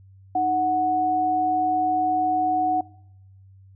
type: tone pair together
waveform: sine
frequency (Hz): 310.7 / 739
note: D#4 / F#5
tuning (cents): -2 / -2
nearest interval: octave + minor third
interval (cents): 1500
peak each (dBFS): -29 / -19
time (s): 0.35-2.81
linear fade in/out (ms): 5
effects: noise-tail reverb RT60 0.8 s tail -22 dB re dry + added 96 Hz sine -47 dBFS peak until 3.75 s